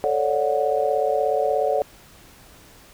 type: chord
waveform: sine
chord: D major seventh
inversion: second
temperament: just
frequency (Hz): 440.5 / 550.6 / 587.3 / 734.2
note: A4 / C#5 / D5 / F#5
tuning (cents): +2 / -12 / 0 / -14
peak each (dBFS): -24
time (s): 0.04-1.82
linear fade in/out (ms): 0
effects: pink hiss -49 dBFS RMS until 2.93 s

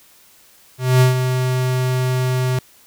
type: tone with ADSR envelope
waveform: square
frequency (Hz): 127.9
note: C3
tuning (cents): -39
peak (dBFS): -9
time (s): 0.78-2.59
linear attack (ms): 230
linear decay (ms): 130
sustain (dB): -8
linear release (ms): 4
effects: white hiss -50 dBFS RMS until 2.86 s

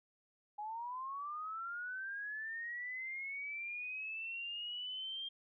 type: linear sweep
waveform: sine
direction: up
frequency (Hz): 823 to 3207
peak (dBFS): -40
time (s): 0.58-5.29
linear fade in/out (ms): 10
effects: none

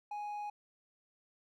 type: tone with hard clipping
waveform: sine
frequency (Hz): 830.6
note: G#5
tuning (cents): 0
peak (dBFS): -39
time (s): 0.11-0.5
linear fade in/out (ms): 5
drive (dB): 3
effects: none

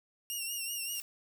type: tone with vibrato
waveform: 10% pulse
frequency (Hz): 2794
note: F7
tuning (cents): 0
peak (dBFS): -27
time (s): 0.3-1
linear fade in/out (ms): 0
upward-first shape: triangle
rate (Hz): 5.2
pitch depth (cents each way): 70
type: noise with exponential growth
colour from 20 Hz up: blue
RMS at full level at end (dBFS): -44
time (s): 0.62-1.02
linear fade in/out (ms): 0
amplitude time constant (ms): 86
effects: none

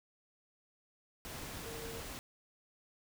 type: tone in noise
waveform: sine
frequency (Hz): 457.2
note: A#4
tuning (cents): -34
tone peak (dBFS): -46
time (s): 1.66-2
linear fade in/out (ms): 0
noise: pink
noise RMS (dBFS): -45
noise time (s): 1.25-2.19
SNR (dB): -4
effects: none

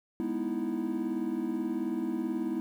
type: chord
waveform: triangle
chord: E major seventh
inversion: first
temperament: equal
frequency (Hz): 207.7 / 246.9 / 311.1 / 329.6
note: G#3 / B3 / D#4 / E4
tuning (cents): 0 / 0 / 0 / 0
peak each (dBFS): -35 / -32 / -34 / -31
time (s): 0.2-2.6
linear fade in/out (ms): 0
effects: tanh soft clip ceiling -20 dBFS + 10-bit

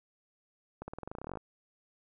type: accelerating click train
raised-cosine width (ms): 1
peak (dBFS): -26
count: 17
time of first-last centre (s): 0.82-1.372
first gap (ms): 60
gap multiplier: 0.92
effects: none

